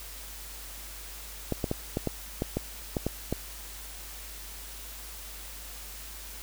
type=clicks; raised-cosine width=2 ms; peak=-14 dBFS; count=10; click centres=1.523 / 1.642 / 1.714 / 1.971 / 2.073 / 2.421 / 2.57 / 2.968 / 3.066 / 3.326 s; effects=added 50 Hz sine -45 dBFS peak until 6.42 s + white hiss -44 dBFS RMS until 6.42 s